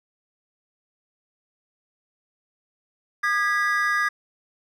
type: tone cluster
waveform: triangle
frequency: 1215 / 1651 / 1959 Hz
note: D#6 / G#6 / B6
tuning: -42 / -11 / -15 cents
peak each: -23 / -21 / -25 dBFS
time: 3.23-4.09 s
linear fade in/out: 10 ms
effects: none